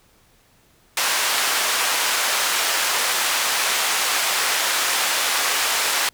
pink band-pass noise, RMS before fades -21 dBFS, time 0.97-6.09 s, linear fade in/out 2 ms, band 960 to 12000 Hz, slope 12 dB/octave, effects pink hiss -57 dBFS RMS until 6.13 s

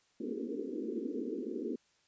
pink band-pass noise, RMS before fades -38 dBFS, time 0.2-1.76 s, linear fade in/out 5 ms, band 220 to 470 Hz, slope 96 dB/octave, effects white hiss -71 dBFS RMS until 2.07 s + resampled to 16000 Hz

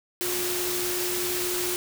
sine tone in noise, 357.9 Hz, F4, 42 cents sharp, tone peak -30 dBFS, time 0.21-1.76 s, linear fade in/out 0 ms, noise white, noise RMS -29 dBFS, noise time 0.21-1.76 s, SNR -4 dB, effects none

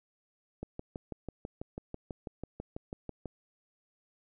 click train, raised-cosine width 2 ms, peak -25 dBFS, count 17, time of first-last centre 0.63-3.257 s, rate 6.09 Hz, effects none

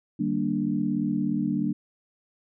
sine chord, Eb major seventh, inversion none, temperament equal with one note detuned, 152.63 / 196 / 233.1 / 293.7 Hz, Eb3 / G3 / Bb3 / D4, -33 / 0 / 0 / 0 cents, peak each -33 / -28 / -28 / -28 dBFS, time 0.19-1.73 s, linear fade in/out 10 ms, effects none

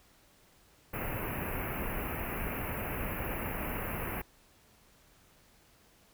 pink band-stop noise, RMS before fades -36 dBFS, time 0.93-4.22 s, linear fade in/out 10 ms, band 2800 to 11000 Hz, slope 96 dB/octave, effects pink hiss -63 dBFS RMS until 6.13 s

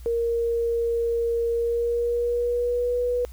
sine tone with pitch glide, 466.2 to 489.1 Hz, A#4 to B4, 0 to -17 cents, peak -21 dBFS, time 0.06-3.25 s, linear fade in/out 0 ms, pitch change +83 cents, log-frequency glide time 1.52-3 s, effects added 60 Hz sine -38 dBFS peak until 3.32 s + white hiss -55 dBFS RMS until 3.32 s

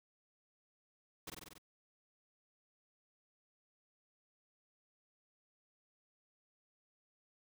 pink noise with echo, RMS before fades -45 dBFS, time 1.27-1.3 s, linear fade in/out 5 ms, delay 47 ms, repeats 6, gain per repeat -2 dB, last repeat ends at 1.582 s, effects none

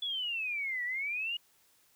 sine exponential two-way sweep, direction down then up, 3450 to 1915 to 2906 Hz, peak -32 dBFS, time 0.02-1.37 s, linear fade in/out 5 ms, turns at 0.84 s, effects white hiss -67 dBFS RMS until 1.95 s

